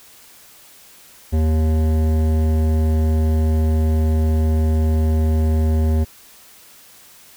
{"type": "tone with hard clipping", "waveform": "sine", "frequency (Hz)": 78.6, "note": "D#2", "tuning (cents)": 18, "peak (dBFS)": -16, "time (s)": [1.32, 6.05], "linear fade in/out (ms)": 20, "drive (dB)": 14, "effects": ["white hiss -46 dBFS RMS until 7.36 s"]}